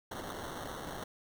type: noise with sample-and-hold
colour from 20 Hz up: white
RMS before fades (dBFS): -42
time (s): 0.11-1.04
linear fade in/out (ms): 5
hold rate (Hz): 2450
effects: none